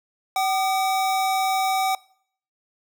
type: tone pair together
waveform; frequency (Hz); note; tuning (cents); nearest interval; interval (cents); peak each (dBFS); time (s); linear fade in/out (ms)
square; 763 / 1211.2; G5 / D#6; -47 / -47; minor sixth; 800; -21 / -31; 0.36-1.95; 2
effects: noise-tail reverb RT60 0.6 s tail -23 dB re dry